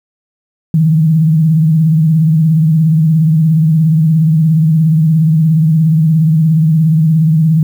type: tone with vibrato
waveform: sine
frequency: 158.7 Hz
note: D#3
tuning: 35 cents sharp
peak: -6 dBFS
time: 0.74-7.63 s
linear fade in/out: 2 ms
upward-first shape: triangle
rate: 17 Hz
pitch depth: 97 cents each way
effects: 7-bit

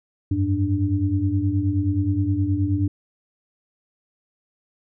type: tone cluster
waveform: sine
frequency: 92 / 101.5 / 293.6 Hz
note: F#2 / G#2 / D4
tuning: -9 / -39 / 0 cents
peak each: -23 dBFS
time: 0.31-2.88 s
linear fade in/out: 5 ms
effects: none

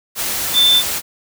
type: tone in noise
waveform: sine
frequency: 3542 Hz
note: A7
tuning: 11 cents sharp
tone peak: -9 dBFS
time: 0.53-0.83 s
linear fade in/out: 50 ms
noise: white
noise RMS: -21 dBFS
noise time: 0.15-1.02 s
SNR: +9 dB
effects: none

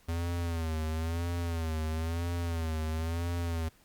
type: tone with vibrato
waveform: square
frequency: 82.41 Hz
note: E2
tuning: in tune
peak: -31 dBFS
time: 0.08-3.69 s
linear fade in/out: 10 ms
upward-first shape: sine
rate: 1 Hz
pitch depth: 82 cents each way
effects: pink hiss -63 dBFS RMS until 3.84 s + Opus 48 kbps

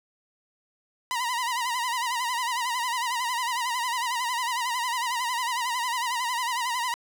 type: tone with vibrato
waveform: sawtooth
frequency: 972 Hz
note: B5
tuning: 28 cents flat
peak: -22 dBFS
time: 1.11-6.94 s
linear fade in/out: 0 ms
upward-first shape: sine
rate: 11 Hz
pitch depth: 93 cents each way
effects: low-pass 12000 Hz 12 dB/octave + 8-bit

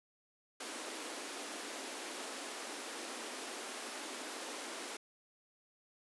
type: high-pass noise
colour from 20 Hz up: pink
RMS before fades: -44 dBFS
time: 0.6-4.97 s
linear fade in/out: 5 ms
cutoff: 250 Hz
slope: 48 dB/octave
effects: resampled to 24000 Hz

